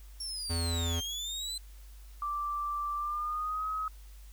30% pulse linear two-way sweep, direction down then up, 5540 to 3160 to 4087 Hz, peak -32 dBFS, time 0.2-1.58 s, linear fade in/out 5 ms, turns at 1 s
square tone, 84 Hz, E2, 33 cents sharp, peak -31 dBFS, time 0.49-1.01 s, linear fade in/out 20 ms
sine tone with pitch glide, 1173 to 1271.8 Hz, D6 to D#6, -2 to +38 cents, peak -31 dBFS, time 2.22-3.88 s, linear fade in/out 2 ms, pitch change +140 cents, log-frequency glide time 2.96-3.67 s
effects added 50 Hz sine -47 dBFS peak until 4.32 s + white hiss -61 dBFS RMS until 4.32 s

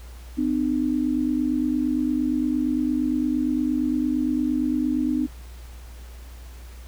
sine tone pair together, 253.6 / 302.3 Hz, B3 / D#4, +46 / -50 cents, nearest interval minor third, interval 304 cents, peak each -23 dBFS, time 0.37-5.27 s, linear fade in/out 20 ms, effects added 60 Hz sine -38 dBFS peak until 6.87 s + pink hiss -50 dBFS RMS until 6.87 s

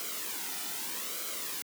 white noise with flanger, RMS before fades -37 dBFS, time 0-1.62 s, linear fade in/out 0 ms, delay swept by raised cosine 1.1 to 1.85 ms, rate 0.81 Hz, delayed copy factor -0.6, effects high-pass 200 Hz 12 dB/octave

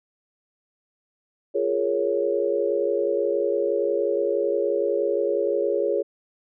sine chord, Bb minor seventh, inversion second, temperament equal, 349.2 / 415.3 / 466.2 / 554.4 Hz, F4 / Ab4 / Bb4 / Db5, 0 / 0 / 0 / 0 cents, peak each -28 / -24 / -28 / -25 dBFS, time 1.54-6.03 s, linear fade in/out 20 ms, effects none

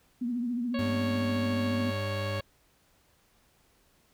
sine tone with vibrato, 241.4 Hz, B3, 39 cents flat, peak -28 dBFS, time 0.21-1.91 s, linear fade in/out 10 ms, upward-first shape triangle, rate 14 Hz, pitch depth 88 cents each way
harmonic tone, 554.4 Hz, C#5, in tune, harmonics 1 / 2 / 3 / 4 / 5 / 6 / 7 / 8, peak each -35 / -41 / -43 / -46 / -44 / -48 / -51 / -47 dBFS, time 0.74-2.41 s, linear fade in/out 5 ms
40% pulse tone, 99.6 Hz, G2, 28 cents sharp, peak -31 dBFS, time 0.79-2.4 s, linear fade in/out 0 ms
effects pink hiss -66 dBFS RMS until 4.13 s

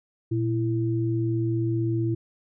sine tone pair together, 117.73 / 333 Hz, A#2 / E4, +18 / +18 cents, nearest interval octave + tritone, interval 1800 cents, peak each -24 / -26 dBFS, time 0.31-2.15 s, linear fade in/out 10 ms, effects none

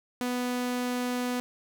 sawtooth tone, 247.4 Hz, B3, 3 cents sharp, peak -24 dBFS, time 0.21-1.4 s, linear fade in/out 0 ms, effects none

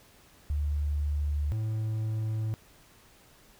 sine / triangle tone pair in turn, 73.42 / 109.5 Hz, D2 / A2, 0 / -8 cents, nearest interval perfect fifth, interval 692 cents, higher second, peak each -26 dBFS, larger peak neither, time 0.5-1.52 / 1.52-2.54 s, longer neither, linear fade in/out 0 ms, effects pink hiss -58 dBFS RMS until 3.59 s

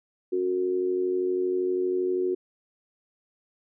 sine tone with amplitude modulation, 366.3 Hz, F#4, 17 cents flat, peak -20 dBFS, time 0.32-2.35 s, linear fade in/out 10 ms, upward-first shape sine, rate 92.6 Hz, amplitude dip 65%, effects none

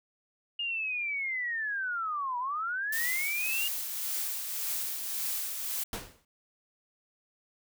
sine linear two-way sweep, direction down then up, 2852 to 955 to 2852 Hz, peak -30 dBFS, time 0.59-3.68 s, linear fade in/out 5 ms, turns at 2.38 s
blue noise with tremolo, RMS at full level -32 dBFS, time 2.92-5.84 s, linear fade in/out 10 ms, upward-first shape triangle, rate 1.8 Hz, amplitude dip 45%
pink noise with exponential decay, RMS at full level -33 dBFS, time 5.93-6.25 s, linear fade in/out 2 ms, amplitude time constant 68 ms
effects none

